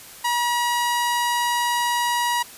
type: tone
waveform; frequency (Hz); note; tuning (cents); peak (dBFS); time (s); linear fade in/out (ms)
sawtooth; 960; B5; -49; -16; 0.24-2.43; 10
effects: white hiss -42 dBFS RMS until 2.57 s + resampled to 32000 Hz